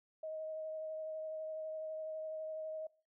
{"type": "tone with vibrato", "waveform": "sine", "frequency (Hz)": 629, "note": "D#5", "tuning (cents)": 19, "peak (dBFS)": -40, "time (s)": [0.23, 2.87], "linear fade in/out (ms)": 5, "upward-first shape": "sine", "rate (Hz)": 12, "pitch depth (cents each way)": 13, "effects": ["noise-tail reverb RT60 0.4 s tail -21 dB re dry"]}